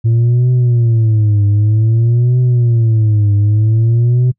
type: tone with vibrato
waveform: sine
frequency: 113.1 Hz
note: A2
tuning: 48 cents sharp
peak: -5 dBFS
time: 0.04-4.32 s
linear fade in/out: 20 ms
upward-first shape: triangle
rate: 0.53 Hz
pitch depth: 190 cents each way
effects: noise-tail reverb RT60 0.1 s tail -25 dB re dry + tanh soft clip ceiling -7 dBFS